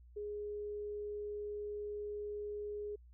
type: tone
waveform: sine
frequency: 415.3 Hz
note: G#4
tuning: in tune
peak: -39 dBFS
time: 0.16-2.96 s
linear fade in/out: 10 ms
effects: added 60 Hz sine -56 dBFS peak until 3.13 s